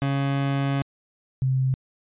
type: tone pair in turn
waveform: 30% pulse / sine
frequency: 138.59 / 131.16 Hz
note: C#3 / C3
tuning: 0 / +5 cents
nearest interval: minor second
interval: 95 cents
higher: first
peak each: -19 / -19 dBFS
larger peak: neither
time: 0.02-0.82 / 1.42-1.74 s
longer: first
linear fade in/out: 0 ms
effects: resampled to 8000 Hz